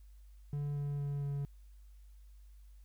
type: tone with pitch steps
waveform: triangle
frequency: 144.6 / 143.52 / 142.44 / 141.38 Hz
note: D3 / D3 / C#3 / C#3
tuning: -27 / -40 / +47 / +34 cents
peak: -32 dBFS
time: 0.53-1.45 s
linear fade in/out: 0 ms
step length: 230 ms
effects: added 50 Hz sine -53 dBFS peak until 2.84 s + white hiss -75 dBFS RMS until 2.84 s